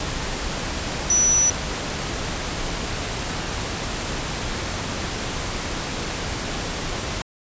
sine tone in noise, 5920 Hz, F#8, in tune, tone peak -15 dBFS, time 1.1-1.5 s, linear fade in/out 2 ms, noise pink, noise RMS -27 dBFS, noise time 0-7.22 s, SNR +9 dB, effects resampled to 16000 Hz

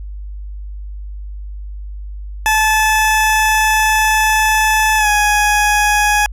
20% pulse tone with pitch glide, 868 to 835 Hz, A5 to G#5, -24 to +9 cents, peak -6 dBFS, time 2.46-6.26 s, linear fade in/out 0 ms, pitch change -67 cents, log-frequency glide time 4.97-5.08 s, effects added 50 Hz sine -25 dBFS peak until 6.32 s + resampled to 32000 Hz

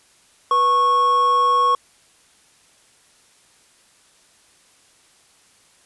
triangle tone pair together, 490 / 1100 Hz, B4 / C#6, -14 / -14 cents, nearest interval octave + major second, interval 1400 cents, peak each -23 / -12 dBFS, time 0.51-1.75 s, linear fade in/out 2 ms, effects white hiss -55 dBFS RMS until 5.85 s + resampled to 24000 Hz

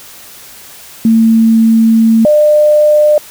sine tone pair in turn, 224.9 / 600.4 Hz, A3 / D5, +38 / +38 cents, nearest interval octave + perfect fourth, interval 1700 cents, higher second, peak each -4 dBFS, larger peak neither, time 1.05-2.25 / 2.25-3.18 s, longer first, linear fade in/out 2 ms, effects white hiss -34 dBFS RMS until 3.3 s

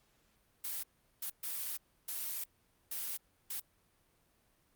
blue noise bursts at uneven times, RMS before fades -39 dBFS, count 6, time 0.64-0.83 / 1.22-1.3 / 1.43-1.77 / 2.08-2.44 / 2.91-3.17 / 3.5-3.6 s, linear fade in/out 5 ms, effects pink hiss -72 dBFS RMS until 4.75 s + Opus 48 kbps

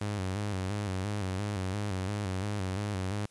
sawtooth tone with vibrato, 98.5 Hz, G2, 9 cents sharp, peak -27 dBFS, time 0.01-3.26 s, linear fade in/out 5 ms, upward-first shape square, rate 2.9 Hz, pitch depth 83 cents each way, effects white hiss -64 dBFS RMS until 3.3 s + resampled to 24000 Hz

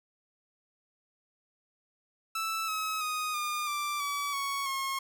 sawtooth tone with pitch steps, 1318.5 / 1281.7 / 1245.9 / 1211.2 / 1177.4 / 1144.5 / 1112.6 / 1081.5 Hz, E6 / E6 / D#6 / D#6 / D6 / D6 / C#6 / C#6, 0 / -49 / +2 / -47 / +4 / -45 / +6 / -43 cents, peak -27 dBFS, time 2.35-4.99 s, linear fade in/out 5 ms, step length 330 ms, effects none

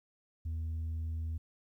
sine tone, 80.8 Hz, E2, 34 cents flat, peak -31 dBFS, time 0.45-1.38 s, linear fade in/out 10 ms, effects tanh soft clip ceiling -33 dBFS + 12-bit

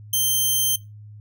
5% pulse tone, 3136 Hz, G7, in tune, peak -10 dBFS, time 0.13-0.76 s, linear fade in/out 5 ms, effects noise-tail reverb RT60 0.2 s tail -19 dB re dry + added 105 Hz sine -39 dBFS peak until 1.2 s

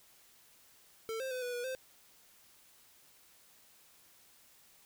square tone with pitch steps, 447 / 527 / 507 / 491.2 / 484.4 / 520 Hz, A4 / C5 / B4 / B4 / B4 / C5, +27 / +12 / +45 / -9 / -34 / -11 cents, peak -37 dBFS, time 1.09-1.75 s, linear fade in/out 0 ms, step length 110 ms, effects white hiss -63 dBFS RMS until 4.85 s

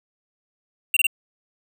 square tone bursts, 2755 Hz, F7, 24 cents flat, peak -17 dBFS, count 3, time 0.94-1.068 s, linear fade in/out 2 ms, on 26 ms, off 25 ms, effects none

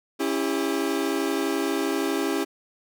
40% pulse chord, C# diminished, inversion none, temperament equal with one note detuned, 277.2 / 329.6 / 400.7 Hz, C#4 / E4 / G4, 0 / 0 / +38 cents, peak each -27 dBFS, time 0.19-2.45 s, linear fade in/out 20 ms, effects none

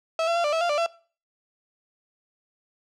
35% pulse tone with pitch steps, 652 / 677 / 687 / 591 / 652 / 694 / 589 / 674 Hz, E5 / E5 / F5 / D5 / E5 / F5 / D5 / E5, -19 / +46 / -29 / +11 / -19 / -11 / +5 / +38 cents, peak -20 dBFS, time 0.19-0.862 s, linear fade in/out 2 ms, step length 84 ms, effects noise-tail reverb RT60 0.4 s tail -20 dB re dry + low-pass 5000 Hz 12 dB/octave

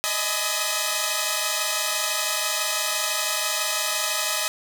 5% pulse tone cluster, 612 / 638 / 842 / 1005 / 1269 Hz, D#5 / D#5 / G#5 / B5 / D#6, -29 / +43 / +24 / +30 / +34 cents, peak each -18 dBFS, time 0.04-4.48 s, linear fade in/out 0 ms, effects none

